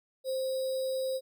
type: tone with sample-and-hold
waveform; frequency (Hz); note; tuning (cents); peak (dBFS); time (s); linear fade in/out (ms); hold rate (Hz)
sine; 525; C5; +6; -29; 0.24-1.21; 50; 4410
effects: none